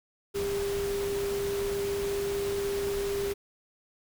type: tone in noise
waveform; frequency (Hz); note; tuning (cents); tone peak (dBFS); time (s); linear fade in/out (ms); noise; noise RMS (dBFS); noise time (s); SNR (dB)
sine; 400; G4; +35; -28; 0.34-3.34; 20; pink; -38; 0.34-3.34; +7
effects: none